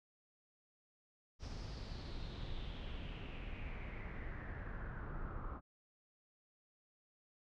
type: noise with low-pass filter sweep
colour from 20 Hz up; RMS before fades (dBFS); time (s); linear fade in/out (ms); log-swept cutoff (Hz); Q
brown; -45; 1.39-5.61; 50; 5500 to 1200; 4.7
effects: none